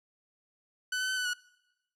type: tone with pitch steps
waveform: sawtooth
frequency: 1500 / 1515 / 1524 / 1496 / 1464 Hz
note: F#6 / F#6 / G6 / F#6 / F#6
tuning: +23 / +40 / -49 / +19 / -19 cents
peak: -26 dBFS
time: 0.92-1.335 s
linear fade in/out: 5 ms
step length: 83 ms
effects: noise-tail reverb RT60 1.0 s tail -24 dB re dry + low-pass 10000 Hz 12 dB/octave